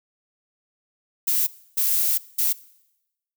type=noise bursts at uneven times; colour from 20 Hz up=violet; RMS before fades=-21 dBFS; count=3; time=1.27-1.47 / 1.77-2.18 / 2.38-2.53 s; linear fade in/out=10 ms; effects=noise-tail reverb RT60 0.9 s tail -21 dB re dry